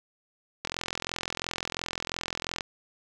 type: click train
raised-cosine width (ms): 0.2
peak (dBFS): -13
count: 85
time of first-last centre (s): 0.65-2.608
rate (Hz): 42.9
effects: none